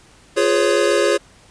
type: chord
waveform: square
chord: C# dominant seventh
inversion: first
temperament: equal with one note detuned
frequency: 349.2 / 415.3 / 506 / 554.4 Hz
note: E#4 / G#4 / B4 / C#5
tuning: 0 / 0 / +42 / 0 cents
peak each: -21 / -19 / -24 / -19 dBFS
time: 0.36-1.18 s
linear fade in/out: 20 ms
effects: pink hiss -49 dBFS RMS until 1.5 s + resampled to 22050 Hz